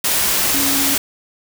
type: tone in noise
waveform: sine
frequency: 277.2 Hz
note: C#4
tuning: in tune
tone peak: -22 dBFS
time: 0.54-0.95 s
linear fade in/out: 5 ms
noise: white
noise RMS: -17 dBFS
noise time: 0.04-0.98 s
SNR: -8 dB
effects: none